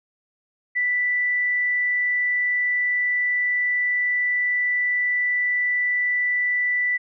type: tone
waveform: sine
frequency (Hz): 1975.5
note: B6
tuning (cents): 0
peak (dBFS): -19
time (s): 0.75-6.98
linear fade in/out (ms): 20
effects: none